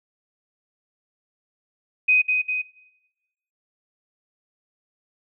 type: tone with echo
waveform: sine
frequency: 2506 Hz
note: D#7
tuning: 12 cents sharp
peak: -14 dBFS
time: 2.08-2.22 s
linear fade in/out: 10 ms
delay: 200 ms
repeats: 2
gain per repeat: -4 dB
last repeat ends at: 2.62 s
effects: noise-tail reverb RT60 1.0 s tail -20 dB re dry